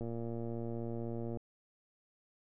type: click train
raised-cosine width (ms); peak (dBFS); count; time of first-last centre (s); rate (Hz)
2; -28; 159; 0.01-1.372; 116
effects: none